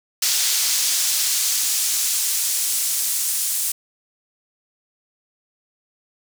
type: noise with high-pass filter sweep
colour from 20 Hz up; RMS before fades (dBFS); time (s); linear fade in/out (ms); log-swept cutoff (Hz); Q
brown; -21; 0.22-3.72; 5; 5200 to 8800; 1
effects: none